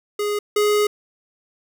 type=tone pair in turn; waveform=square; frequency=414.6 / 417.5 Hz; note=G#4 / G#4; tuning=-3 / +9 cents; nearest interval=unison; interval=12 cents; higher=second; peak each=-21 / -16 dBFS; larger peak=second; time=0.19-0.39 / 0.56-0.87 s; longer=second; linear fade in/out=5 ms; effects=none